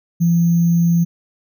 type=tone with sample-and-hold; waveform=sine; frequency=169.8 Hz; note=F3; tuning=48 cents flat; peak=-11 dBFS; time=0.2-1.05 s; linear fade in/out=20 ms; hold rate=6300 Hz; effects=none